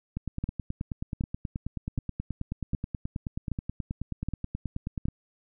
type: two click trains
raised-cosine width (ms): 5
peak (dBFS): -19 / -17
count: 47 / 7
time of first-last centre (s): 0.17-5.085 / 0.44-5.055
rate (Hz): 9.36 / 1.3
effects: none